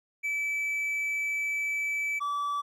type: tone pair in turn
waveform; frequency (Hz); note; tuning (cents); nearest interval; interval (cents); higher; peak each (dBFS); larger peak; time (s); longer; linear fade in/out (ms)
triangle; 2307 / 1153.5; D7 / D6; -31 / -31; octave; 1200; first; -26 / -26; neither; 0.23-2.2 / 2.2-2.62; first; 20
effects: none